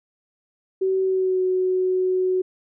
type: tone with pitch glide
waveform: sine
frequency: 379.8 to 370.5 Hz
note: F#4 to F#4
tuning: +45 to +2 cents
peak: -18 dBFS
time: 0.81-2.42 s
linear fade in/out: 10 ms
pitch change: -43 cents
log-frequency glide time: 1.02-1.42 s
effects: none